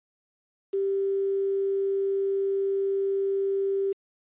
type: tone with quantisation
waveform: sine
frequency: 392 Hz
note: G4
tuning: in tune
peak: -23 dBFS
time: 0.73-3.93 s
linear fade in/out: 10 ms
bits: 8
effects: resampled to 8000 Hz